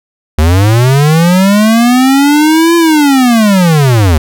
square linear two-way sweep, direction up then down, 73.42 to 341.9 to 73.42 Hz, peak -5 dBFS, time 0.38-4.18 s, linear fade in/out 5 ms, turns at 2.76 s, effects none

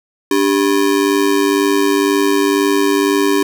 square ring-modulated tone, 343.7 Hz, F4, 28 cents flat, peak -9 dBFS, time 0.31-3.43 s, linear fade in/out 2 ms, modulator 51 Hz, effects none

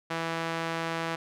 sawtooth tone with band-pass filter, 164.81 Hz, E3, in tune, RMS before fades -32 dBFS, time 0.1-1.16 s, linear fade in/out 10 ms, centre 1500 Hz, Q 0.6, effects none

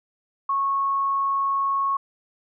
sine tone, 1100 Hz, C#6, 14 cents flat, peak -20 dBFS, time 0.49-1.97 s, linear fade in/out 5 ms, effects none

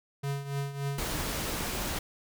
square tone with tremolo, 140 Hz, C#3, 18 cents sharp, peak -29 dBFS, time 0.23-1.01 s, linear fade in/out 10 ms, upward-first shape triangle, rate 3.5 Hz, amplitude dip 75%
pink noise, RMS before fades -33 dBFS, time 0.98-1.99 s, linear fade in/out 5 ms
effects none

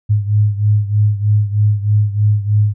sine beating tone pair, 103.83 / 107.03 Hz, G#2 / A2, 0 / -47 cents, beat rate 3.2 Hz, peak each -12 / -16 dBFS, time 0.09-2.74 s, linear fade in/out 20 ms, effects none

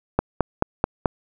click train, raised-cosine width 1 ms, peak -3 dBFS, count 5, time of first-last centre 0.19-1.058 s, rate 4.61 Hz, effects none

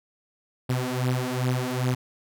sawtooth beating tone pair, 125.3 / 127.8 Hz, B2 / C3, +25 / -40 cents, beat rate 2.5 Hz, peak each -23 dBFS, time 0.69-1.95 s, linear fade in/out 10 ms, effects none

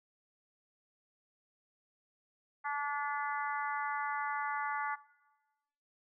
harmonic tone, 288.8 Hz, D4, 29 cents flat, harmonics 3 / 4 / 5 / 6 / 7, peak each -37 / -39 / -41 / -43 / -44 dBFS, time 2.64-4.96 s, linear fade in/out 20 ms, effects noise-tail reverb RT60 1.0 s tail -17 dB re dry

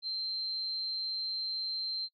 sine tone with amplitude modulation, 4129 Hz, C8, 24 cents flat, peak -31 dBFS, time 0.02-2.09 s, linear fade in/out 50 ms, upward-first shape sine, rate 194 Hz, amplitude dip 35%, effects noise-tail reverb RT60 0.1 s tail -23 dB re dry

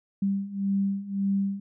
sine beating tone pair, 196 / 197.8 Hz, G3 / G3, 0 / +16 cents, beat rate 1.8 Hz, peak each -29 / -26 dBFS, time 0.22-1.6 s, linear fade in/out 5 ms, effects none

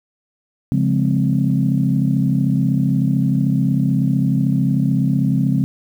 sine chord, Db major seventh, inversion none, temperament equal, 138.59 / 174.61 / 207.7 / 261.6 Hz, Db3 / F3 / Ab3 / C4, 0 / 0 / 0 / 0 cents, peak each -17 / -20 / -20 / -20 dBFS, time 0.72-5.64 s, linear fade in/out 0 ms, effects tanh soft clip ceiling -4 dBFS + 8-bit

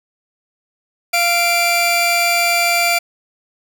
sawtooth tone pair together, 693 / 2354 Hz, F5 / D7, -14 / +3 cents, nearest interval octave + major sixth, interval 2117 cents, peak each -13 / -12 dBFS, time 1.13-2.99 s, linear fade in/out 10 ms, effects none

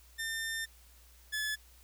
sawtooth tone pair in turn, 1800 / 1719.2 Hz, A6 / A6, +39 / -41 cents, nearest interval minor second, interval 80 cents, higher first, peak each -31 / -29 dBFS, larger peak second, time 0.18-0.66 / 1.32-1.56 s, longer first, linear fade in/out 20 ms, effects added 60 Hz sine -58 dBFS peak until 1.83 s + white hiss -62 dBFS RMS until 1.83 s

